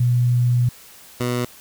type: tone pair in turn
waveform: sine / 15% pulse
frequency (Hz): 122.1 / 122.62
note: B2 / B2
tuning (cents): -19 / -12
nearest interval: unison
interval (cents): 7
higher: second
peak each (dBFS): -14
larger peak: neither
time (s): 0-0.69 / 1.2-1.45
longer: first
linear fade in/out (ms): 5
effects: white hiss -45 dBFS RMS until 1.6 s